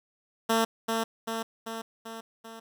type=tone with echo; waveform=10% pulse; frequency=225.8 Hz; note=A3; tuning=45 cents sharp; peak=-14 dBFS; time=0.49-0.65 s; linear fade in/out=10 ms; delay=390 ms; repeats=5; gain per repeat=-4 dB; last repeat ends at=2.6 s; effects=none